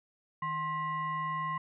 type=tone with frequency modulation; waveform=sine; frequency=1058 Hz; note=C6; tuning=19 cents sharp; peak=-31 dBFS; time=0.42-1.58 s; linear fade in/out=5 ms; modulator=900 Hz; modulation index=0.67; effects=none